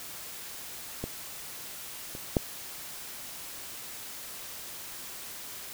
clicks, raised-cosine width 2 ms, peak -19 / -27 / -9 dBFS, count 3, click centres 1.04 / 2.151 / 2.368 s, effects white hiss -42 dBFS RMS until 5.73 s

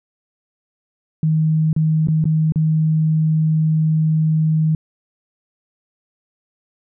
sine tone with dropouts, 157.3 Hz, D#3, 19 cents sharp, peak -13 dBFS, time 1.23-4.75 s, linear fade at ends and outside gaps 2 ms, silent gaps 1.73-1.763 / 2.072-2.084 / 2.242-2.254 / 2.522-2.558 s, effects none

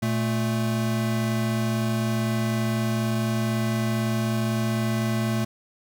square tone pair together, 117.1 / 221.1 Hz, A#2 / A3, +8 / +9 cents, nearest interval major seventh, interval 1101 cents, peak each -26 dBFS, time 0.02-5.45 s, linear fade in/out 10 ms, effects none

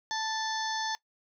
harmonic tone, 880 Hz, A5, in tune, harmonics 1 / 2 / 4 / 5 / 6 / 7, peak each -33 / -36 / -39 / -40 / -41 / -41 dBFS, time 0.11-0.95 s, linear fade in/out 0 ms, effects noise-tail reverb RT60 0.1 s tail -21 dB re dry

